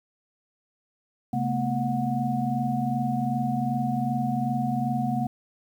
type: tone cluster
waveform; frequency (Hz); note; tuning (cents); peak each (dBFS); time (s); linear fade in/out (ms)
sine; 133.8 / 219.1 / 241.7 / 730; C3 / A3 / B3 / F#5; +39 / -7 / -37 / -24; -29; 1.33-5.27; 5
effects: 9-bit